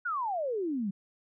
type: exponential sweep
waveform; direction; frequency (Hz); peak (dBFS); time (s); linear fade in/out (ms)
sine; down; 1502 to 185; -29; 0.05-0.91; 10
effects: none